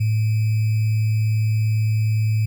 sine tone with sample-and-hold, 108.8 Hz, A2, 19 cents flat, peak -16 dBFS, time 0-2.46 s, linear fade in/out 10 ms, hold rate 2450 Hz, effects none

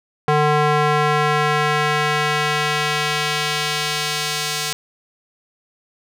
square tone with band-pass filter sweep, 150 Hz, D3, 37 cents sharp, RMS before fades -19 dBFS, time 0.28-4.73 s, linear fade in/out 2 ms, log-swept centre 900 to 5500 Hz, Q 0.84, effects none

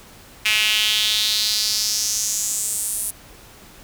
sawtooth tone with high-pass filter sweep, 214.3 Hz, A3, 45 cents flat, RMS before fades -21 dBFS, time 0.45-3.11 s, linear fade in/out 10 ms, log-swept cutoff 2500 to 10000 Hz, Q 3.7, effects pink hiss -45 dBFS RMS until 3.83 s

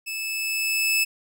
sawtooth tone with level ramp, 2615 Hz, E7, 15 cents flat, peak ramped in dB -26 to -15 dBFS, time 0.06-1.05 s, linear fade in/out 20 ms, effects none

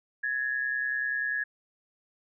sine tone pair together, 1671.8 / 1802 Hz, G#6 / A6, +11 / +41 cents, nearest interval minor second, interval 130 cents, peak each -28 / -34 dBFS, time 0.23-1.44 s, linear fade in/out 10 ms, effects none

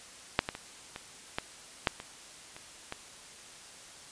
clicks, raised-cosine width 0.3 ms, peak -6 / -16 / -23 / -23 / -14 / -8 / -24 / -28 / -20 dBFS, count 9, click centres 0.391 / 0.489 / 0.551 / 0.961 / 1.385 / 1.872 / 2.001 / 2.565 / 2.924 s, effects white hiss -50 dBFS RMS until 4.11 s + resampled to 22050 Hz

